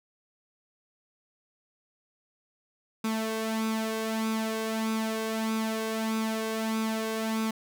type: tone with flanger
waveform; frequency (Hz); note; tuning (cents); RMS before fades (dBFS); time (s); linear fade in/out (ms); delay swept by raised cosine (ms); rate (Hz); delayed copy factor
sawtooth; 221.3; A3; +10; -30; 3.04-7.51; 5; 0.81 to 1.91; 1.6; +0.6
effects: none